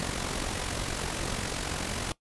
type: noise with amplitude modulation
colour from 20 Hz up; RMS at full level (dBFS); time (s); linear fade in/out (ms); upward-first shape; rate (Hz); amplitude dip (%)
pink; -30; 0-2.12; 0; sine; 45.5; 55
effects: noise-tail reverb RT60 0.1 s tail -19 dB re dry + resampled to 24000 Hz